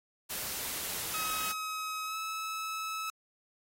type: noise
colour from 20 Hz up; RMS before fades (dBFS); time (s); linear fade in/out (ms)
white; -37; 0.29-1.53; 20
type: tone with pitch glide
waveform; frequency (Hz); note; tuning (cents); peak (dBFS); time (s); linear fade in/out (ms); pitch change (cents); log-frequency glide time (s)
sawtooth; 1274 to 1299.3; D#6 to E6; +41 to -25; -31; 1.14-3.1; 2; +34; 2.05-2.17
effects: AAC 48 kbps